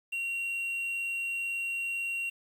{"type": "tone with quantisation", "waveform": "triangle", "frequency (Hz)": 2749, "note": "F7", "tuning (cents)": -28, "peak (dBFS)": -29, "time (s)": [0.12, 2.3], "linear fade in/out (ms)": 10, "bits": 9, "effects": []}